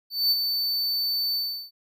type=tone with ADSR envelope; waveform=square; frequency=4530 Hz; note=C#8; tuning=37 cents sharp; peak=-18 dBFS; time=0.1-1.71 s; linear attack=210 ms; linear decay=35 ms; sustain=-6 dB; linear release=360 ms; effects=none